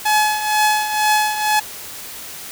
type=tone with tremolo; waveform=sawtooth; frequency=851 Hz; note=G#5; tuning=42 cents sharp; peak=-8 dBFS; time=0.05-1.6 s; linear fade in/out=10 ms; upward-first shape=triangle; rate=2.1 Hz; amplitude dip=70%; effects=white hiss -33 dBFS RMS until 2.51 s